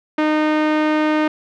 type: tone with low-pass filter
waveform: sawtooth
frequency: 306.9 Hz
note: D#4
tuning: 24 cents flat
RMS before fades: -17 dBFS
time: 0.18-1.28 s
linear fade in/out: 5 ms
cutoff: 2300 Hz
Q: 0.99
effects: none